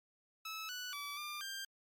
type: tone with pitch steps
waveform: 15% pulse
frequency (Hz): 1301 / 1482 / 1151 / 1195 / 1587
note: E6 / F#6 / D6 / D6 / G6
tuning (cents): -23 / +2 / -35 / +30 / +21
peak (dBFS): -35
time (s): 0.45-1.65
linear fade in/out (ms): 5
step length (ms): 240
effects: MP3 96 kbps